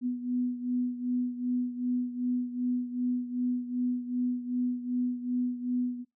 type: beating tone pair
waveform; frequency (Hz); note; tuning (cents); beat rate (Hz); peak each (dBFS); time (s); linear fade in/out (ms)
sine; 246.9 / 249.5; B3 / B3; 0 / +18; 2.6; -29 / -34; 0.01-6.05; 50
effects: noise-tail reverb RT60 0.2 s tail -21 dB re dry